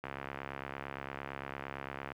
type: click train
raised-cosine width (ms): 0.5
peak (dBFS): -24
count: 144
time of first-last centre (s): 0.04-2.118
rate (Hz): 68.8
effects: high-pass 80 Hz 12 dB/octave + 11-bit